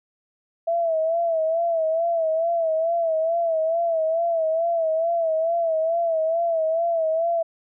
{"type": "tone with vibrato", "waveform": "sine", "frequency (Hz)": 658, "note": "E5", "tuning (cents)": -3, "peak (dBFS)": -19, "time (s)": [0.67, 7.43], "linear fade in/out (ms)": 10, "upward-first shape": "sine", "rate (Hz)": 2.3, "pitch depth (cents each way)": 64, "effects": []}